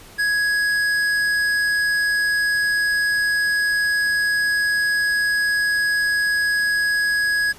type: tone with tanh clipping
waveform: triangle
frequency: 1667 Hz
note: G#6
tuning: 6 cents sharp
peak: -19 dBFS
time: 0.18-7.53 s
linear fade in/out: 20 ms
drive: 17 dB
effects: pink hiss -44 dBFS RMS until 7.58 s + resampled to 32000 Hz